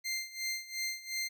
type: tone with tremolo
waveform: 20% pulse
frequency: 2093 Hz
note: C7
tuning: in tune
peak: -27 dBFS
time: 0.04-1.29 s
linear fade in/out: 20 ms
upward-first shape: sine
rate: 2.8 Hz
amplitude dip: 85%
effects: none